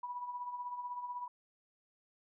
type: tone with tremolo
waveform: sine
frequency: 980 Hz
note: B5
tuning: 14 cents flat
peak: -36 dBFS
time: 0.03-1.28 s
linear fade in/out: 5 ms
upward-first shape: triangle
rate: 16 Hz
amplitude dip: 65%
effects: none